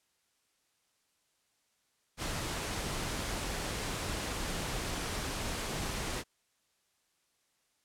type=noise; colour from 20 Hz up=pink; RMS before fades=-36 dBFS; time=2.17-6.24 s; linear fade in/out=50 ms; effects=white hiss -75 dBFS RMS until 7.84 s + low-pass 10000 Hz 12 dB/octave